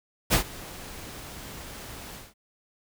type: noise with ADSR envelope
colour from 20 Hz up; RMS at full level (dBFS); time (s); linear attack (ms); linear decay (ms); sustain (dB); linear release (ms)
pink; -19; 0.3-2.34; 32; 100; -22; 190
effects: none